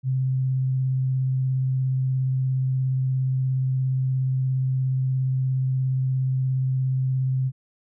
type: tone with vibrato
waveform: sine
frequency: 130.81 Hz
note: C3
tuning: in tune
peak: -20 dBFS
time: 0.03-7.52 s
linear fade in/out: 50 ms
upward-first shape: sine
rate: 17 Hz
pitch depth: 12 cents each way
effects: none